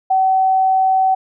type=tone; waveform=sine; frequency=760 Hz; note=F#5; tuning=46 cents sharp; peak=-11 dBFS; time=0.1-1.15 s; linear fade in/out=10 ms; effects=none